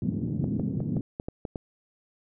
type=band-pass noise; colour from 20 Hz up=pink; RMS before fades=-29 dBFS; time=0.02-1.01 s; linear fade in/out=2 ms; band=130 to 260 Hz; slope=24 dB/octave
type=clicks; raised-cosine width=2 ms; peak=-19 dBFS; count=8; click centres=0.442 / 0.597 / 0.804 / 0.968 / 1.199 / 1.285 / 1.452 / 1.558 s
effects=none